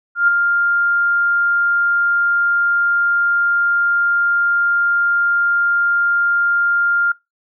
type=tone with ADSR envelope; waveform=sine; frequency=1400 Hz; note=F6; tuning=4 cents sharp; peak=-8 dBFS; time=0.15-7.12 s; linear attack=130 ms; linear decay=7 ms; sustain=-5 dB; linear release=5 ms; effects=noise-tail reverb RT60 0.2 s tail -23 dB re dry